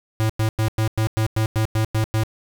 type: tone bursts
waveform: square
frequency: 110 Hz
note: A2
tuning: in tune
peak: -18 dBFS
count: 11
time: 0.2-2.235 s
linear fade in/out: 0 ms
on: 95 ms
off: 99 ms
effects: none